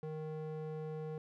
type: tone with band-pass filter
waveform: square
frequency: 155.6 Hz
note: D#3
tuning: in tune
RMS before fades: -42 dBFS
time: 0.03-1.18 s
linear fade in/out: 0 ms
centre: 370 Hz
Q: 1.9
effects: none